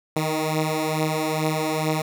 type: beating tone pair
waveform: 10% pulse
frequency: 155.56 / 157.86 Hz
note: D#3 / D#3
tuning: 0 / +25 cents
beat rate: 2.3 Hz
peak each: -15 / -19 dBFS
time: 0.16-2.02 s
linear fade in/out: 5 ms
effects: none